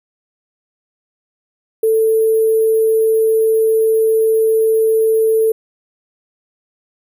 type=tone with sample-and-hold; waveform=sine; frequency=442.5 Hz; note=A4; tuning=10 cents sharp; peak=-10 dBFS; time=1.83-5.52 s; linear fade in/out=5 ms; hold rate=11025 Hz; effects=none